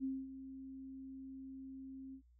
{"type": "tone with ADSR envelope", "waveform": "sine", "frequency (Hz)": 266.1, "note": "C4", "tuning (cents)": 29, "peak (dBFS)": -35, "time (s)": [0, 2.22], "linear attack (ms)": 40, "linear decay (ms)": 230, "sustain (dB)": -12, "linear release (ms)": 82, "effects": ["added 60 Hz sine -64 dBFS peak until 2.39 s"]}